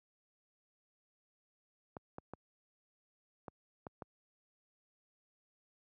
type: clicks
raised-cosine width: 1 ms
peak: -30 dBFS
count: 6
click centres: 1.968 / 2.184 / 2.336 / 3.482 / 3.868 / 4.022 s
effects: high-pass 80 Hz 12 dB/octave